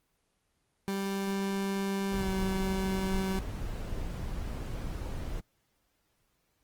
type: tone with pitch glide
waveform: 30% pulse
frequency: 196 to 190.75 Hz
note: G3 to G3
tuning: 0 to -47 cents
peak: -27 dBFS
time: 0.88-3.39 s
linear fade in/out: 0 ms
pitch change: -47 cents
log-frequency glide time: 2.13-2.27 s
type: noise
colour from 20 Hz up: brown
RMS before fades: -36 dBFS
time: 2.11-5.41 s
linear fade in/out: 20 ms
effects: pink hiss -75 dBFS RMS until 6.63 s + Opus 24 kbps